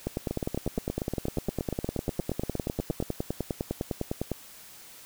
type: two click trains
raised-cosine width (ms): 2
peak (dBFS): -16 / -15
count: 24 / 43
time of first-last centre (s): 0.31-3.025 / 0.07-4.317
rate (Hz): 8.47 / 9.89
effects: white hiss -49 dBFS RMS until 5.05 s